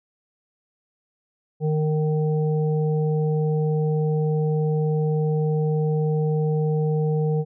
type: harmonic tone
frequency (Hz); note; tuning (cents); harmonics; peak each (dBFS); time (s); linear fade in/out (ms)
153.9; D#3; -19; 1 / 3 / 5; -20 / -25 / -36; 1.6-7.45; 50
effects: none